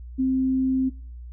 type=tone; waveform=sine; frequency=261.6 Hz; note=C4; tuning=in tune; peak=-19 dBFS; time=0.18-0.9 s; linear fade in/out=20 ms; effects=noise-tail reverb RT60 0.4 s tail -20 dB re dry + added 60 Hz sine -36 dBFS peak until 1.32 s